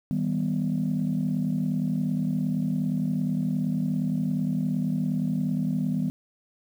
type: chord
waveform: sine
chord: Eb augmented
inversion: none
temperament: equal with one note detuned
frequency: 158.65 / 196 / 246.9 Hz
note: Eb3 / G3 / B3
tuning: +34 / 0 / 0 cents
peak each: -27 dBFS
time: 0.11-6.1 s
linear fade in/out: 0 ms
effects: tanh soft clip ceiling -17 dBFS + 9-bit